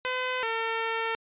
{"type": "tone pair in turn", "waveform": "10% pulse", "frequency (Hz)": [508, 452.6], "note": ["B4", "A4"], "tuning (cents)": [49, 49], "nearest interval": "major second", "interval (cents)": 200, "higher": "first", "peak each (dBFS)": -19, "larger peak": "neither", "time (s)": [[0.05, 0.43], [0.43, 1.15]], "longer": "second", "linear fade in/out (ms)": 0, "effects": ["resampled to 8000 Hz"]}